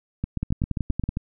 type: two click trains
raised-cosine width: 5 ms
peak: -13 / -12 dBFS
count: 8 / 8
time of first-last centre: 0.24-1.171 / 0.43-1.09 s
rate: 7.52 / 10.6 Hz
effects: none